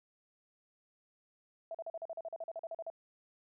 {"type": "tone bursts", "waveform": "sine", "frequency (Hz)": 659.3, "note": "E5", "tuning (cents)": 0, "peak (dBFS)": -38, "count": 16, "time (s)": [1.71, 2.901], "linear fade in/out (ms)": 2, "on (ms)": 36, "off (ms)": 41, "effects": []}